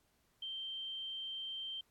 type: tone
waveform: sine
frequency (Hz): 3136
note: G7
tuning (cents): 0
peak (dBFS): -40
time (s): 0.42-1.81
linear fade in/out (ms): 5
effects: pink hiss -75 dBFS RMS until 1.9 s + AAC 64 kbps